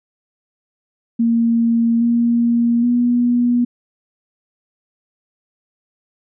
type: tone with pitch steps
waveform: sine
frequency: 231.5 / 235.4 / 242.1 Hz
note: A#3 / A#3 / B3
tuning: -12 / +17 / -34 cents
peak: -12 dBFS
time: 1.19-3.65 s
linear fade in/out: 10 ms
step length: 820 ms
effects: none